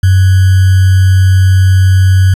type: tone with sample-and-hold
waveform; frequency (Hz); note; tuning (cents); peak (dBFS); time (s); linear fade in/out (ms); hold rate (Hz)
sine; 94; F#2; +28; -3; 0.03-2.34; 5; 1575
effects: resampled to 32000 Hz